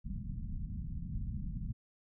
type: low-pass noise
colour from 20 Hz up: pink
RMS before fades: -39 dBFS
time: 0.04-1.73 s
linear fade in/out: 20 ms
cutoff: 220 Hz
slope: 48 dB/octave
effects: none

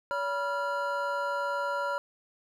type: tone cluster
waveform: triangle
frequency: 568 / 974 / 1386 Hz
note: C#5 / B5 / F6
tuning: +42 / -24 / -14 cents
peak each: -31 dBFS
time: 0.11-1.98 s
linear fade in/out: 0 ms
effects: none

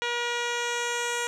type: tone with low-pass filter sweep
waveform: 10% pulse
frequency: 478.2 Hz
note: A#4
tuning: 44 cents sharp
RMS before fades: -29 dBFS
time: 0.02-1.27 s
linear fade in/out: 0 ms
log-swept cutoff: 4400 to 8200 Hz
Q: 1.7
effects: none

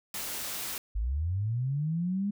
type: noise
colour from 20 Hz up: white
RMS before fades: -36 dBFS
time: 0.14-0.78 s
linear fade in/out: 2 ms
type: linear sweep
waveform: sine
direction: up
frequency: 47.78 to 207 Hz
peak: -27 dBFS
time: 0.95-2.31 s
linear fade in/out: 10 ms
effects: none

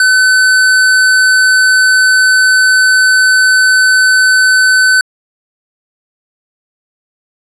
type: tone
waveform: square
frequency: 1516 Hz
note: F#6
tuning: 42 cents sharp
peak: -6 dBFS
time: 0-5.01 s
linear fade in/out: 2 ms
effects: resampled to 24000 Hz

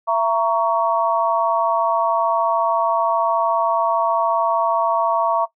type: chord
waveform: sine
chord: A# diminished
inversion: second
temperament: just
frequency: 671.3 / 932.3 / 1118.8 Hz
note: E5 / A#5 / C#6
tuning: +31 / 0 / +16 cents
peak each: -20 dBFS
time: 0.07-5.46 s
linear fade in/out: 20 ms
effects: noise-tail reverb RT60 0.1 s tail -17 dB re dry

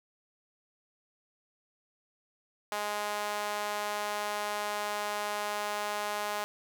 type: tone with high-pass filter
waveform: sawtooth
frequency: 207.7 Hz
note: G#3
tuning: in tune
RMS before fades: -34 dBFS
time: 2.72-6.44 s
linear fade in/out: 0 ms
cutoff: 770 Hz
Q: 1.6
effects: none

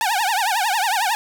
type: tone with vibrato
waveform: sawtooth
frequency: 830.6 Hz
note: G#5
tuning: in tune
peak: -14 dBFS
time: 0.01-1.15 s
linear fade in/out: 0 ms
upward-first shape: triangle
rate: 11 Hz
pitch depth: 260 cents each way
effects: none

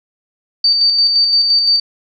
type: tone with tremolo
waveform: sine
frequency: 4605 Hz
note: D8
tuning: 35 cents flat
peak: -8 dBFS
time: 0.64-1.8 s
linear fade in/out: 5 ms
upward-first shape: square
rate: 5.8 Hz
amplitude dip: 35%
effects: none

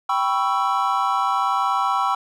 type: chord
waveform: triangle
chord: C# half-diminished seventh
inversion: second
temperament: equal with one note detuned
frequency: 784 / 987.8 / 1108.7 / 1324.6 Hz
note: G5 / B5 / C#6 / E6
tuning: 0 / 0 / 0 / +8 cents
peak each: -22 dBFS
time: 0.09-2.15 s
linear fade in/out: 5 ms
effects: none

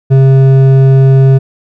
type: tone with hard clipping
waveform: sine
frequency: 134.2 Hz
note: C3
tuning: 44 cents sharp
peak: -4 dBFS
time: 0.1-1.39 s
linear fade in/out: 20 ms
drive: 8 dB
effects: none

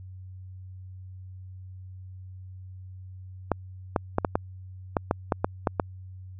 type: clicks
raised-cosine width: 1 ms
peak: -8 dBFS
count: 11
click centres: 3.517 / 3.962 / 4.184 / 4.248 / 4.355 / 4.968 / 5.111 / 5.322 / 5.445 / 5.672 / 5.798 s
effects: added 93 Hz sine -40 dBFS peak until 6.39 s

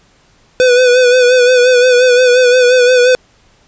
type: tone with vibrato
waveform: square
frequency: 498.6 Hz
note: B4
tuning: 16 cents sharp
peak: -6 dBFS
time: 0.6-3.15 s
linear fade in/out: 0 ms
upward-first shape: sine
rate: 5.7 Hz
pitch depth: 44 cents each way
effects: pink hiss -50 dBFS RMS until 3.67 s + resampled to 16000 Hz

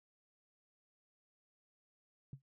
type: tone with exponential decay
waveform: sine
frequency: 135.4 Hz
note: C#3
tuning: 40 cents flat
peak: -40 dBFS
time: 2.33-2.42 s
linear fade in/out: 2 ms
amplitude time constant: 18 ms
effects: none

